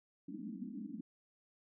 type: band-pass noise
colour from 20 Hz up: pink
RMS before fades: -45 dBFS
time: 0.28-1.01 s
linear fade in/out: 5 ms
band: 180 to 310 Hz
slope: 96 dB/octave
effects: none